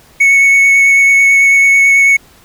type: tone with vibrato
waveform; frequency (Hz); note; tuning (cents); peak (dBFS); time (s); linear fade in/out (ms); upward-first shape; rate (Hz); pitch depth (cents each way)
triangle; 2213; C#7; -3; -3; 0.2-2.17; 10; triangle; 9.1; 12
effects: pink hiss -44 dBFS RMS until 2.44 s